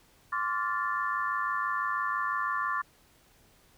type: chord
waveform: sine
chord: D minor seventh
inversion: third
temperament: equal with one note detuned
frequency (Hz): 1046.5 / 1152.5 / 1396.9 / 1760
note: C6 / D6 / F6 / A6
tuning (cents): 0 / -33 / 0 / 0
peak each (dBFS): -34 / -31 / -36 / -34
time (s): 0.32-2.82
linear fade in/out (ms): 10
effects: pink hiss -62 dBFS RMS until 3.77 s